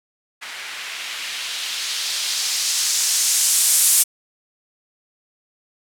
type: noise with low-pass filter sweep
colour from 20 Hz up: violet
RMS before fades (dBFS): -21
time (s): 0.41-4.04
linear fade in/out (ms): 20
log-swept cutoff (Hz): 1900 to 10000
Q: 1.2
effects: none